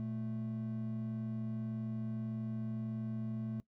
triangle tone pair together, 118.3 / 220 Hz, A#2 / A3, +26 / 0 cents, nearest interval major seventh, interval 1074 cents, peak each -38 / -36 dBFS, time 0-3.6 s, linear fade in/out 0 ms, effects noise-tail reverb RT60 0.1 s tail -20 dB re dry + tanh soft clip ceiling -27 dBFS

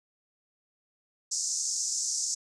white band-pass noise, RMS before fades -31 dBFS, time 1.31-2.35 s, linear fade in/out 10 ms, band 5400 to 7500 Hz, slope 48 dB/octave, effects none

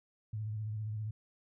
sine tone with vibrato, 107.5 Hz, A2, 40 cents flat, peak -35 dBFS, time 0.33-1.11 s, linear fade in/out 5 ms, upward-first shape sine, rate 15 Hz, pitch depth 47 cents each way, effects none

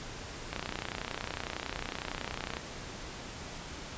click train, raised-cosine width 0.3 ms, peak -18 dBFS, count 64, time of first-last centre 0.53-2.569 s, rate 30.9 Hz, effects pink hiss -43 dBFS RMS until 3.97 s + resampled to 16000 Hz

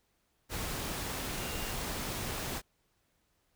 sine tone in noise, 2794 Hz, F7, in tune, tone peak -47 dBFS, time 1.35-1.76 s, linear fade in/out 50 ms, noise pink, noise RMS -37 dBFS, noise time 0.49-2.62 s, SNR -13 dB, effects pink hiss -75 dBFS RMS until 3.55 s

